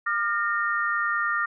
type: tone cluster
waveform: sine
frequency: 1204 / 1406 / 1835 Hz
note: D6 / F6 / A#6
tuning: +43 / +11 / -28 cents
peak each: -27 dBFS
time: 0.06-1.46 s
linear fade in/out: 10 ms
effects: none